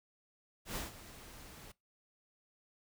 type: noise with ADSR envelope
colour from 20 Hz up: pink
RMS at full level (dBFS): -38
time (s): 0.65-1.72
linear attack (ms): 110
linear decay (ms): 150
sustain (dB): -15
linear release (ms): 7
effects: noise-tail reverb RT60 0.2 s tail -22 dB re dry